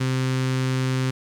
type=tone with notch filter; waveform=sawtooth; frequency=130 Hz; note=C3; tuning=11 cents flat; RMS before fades=-23 dBFS; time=0-1.11 s; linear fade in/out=10 ms; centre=690 Hz; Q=1.1; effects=low-pass 8000 Hz 12 dB/octave + 9-bit